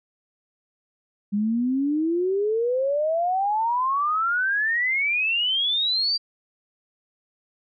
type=exponential sweep; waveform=sine; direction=up; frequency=200.1 to 4749 Hz; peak=-20 dBFS; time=1.32-6.18 s; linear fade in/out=20 ms; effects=none

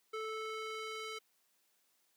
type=tone with band-pass filter sweep; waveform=square; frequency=438 Hz; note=A4; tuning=8 cents flat; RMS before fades=-42 dBFS; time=0.13-1.19 s; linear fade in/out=10 ms; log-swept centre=1300 to 3000 Hz; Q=0.72; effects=white hiss -75 dBFS RMS until 2.16 s + high-pass 200 Hz 12 dB/octave

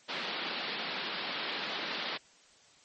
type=band-pass noise; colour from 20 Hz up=white; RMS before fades=-37 dBFS; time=0.08-2.18 s; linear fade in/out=20 ms; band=170 to 4400 Hz; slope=48 dB/octave; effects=white hiss -61 dBFS RMS until 2.84 s + MP3 32 kbps

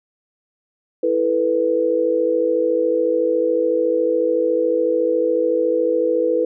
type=chord; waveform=sine; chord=E suspended fourth; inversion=none; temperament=equal; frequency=329.6 / 440 / 493.9 Hz; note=E4 / A4 / B4; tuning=0 / 0 / 0 cents; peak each=-22 / -22 / -17 dBFS; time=1.03-6.45 s; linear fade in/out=5 ms; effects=none

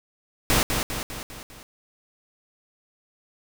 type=noise with echo; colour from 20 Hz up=pink; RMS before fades=-20 dBFS; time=0.5-0.63 s; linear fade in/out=0 ms; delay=200 ms; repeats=5; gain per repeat=-5 dB; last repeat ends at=1.63 s; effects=none

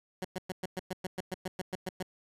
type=tone bursts; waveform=15% pulse; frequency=185 Hz; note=F#3; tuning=in tune; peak=-27 dBFS; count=14; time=0.22-2.028 s; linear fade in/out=2 ms; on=27 ms; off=110 ms; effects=resampled to 32000 Hz

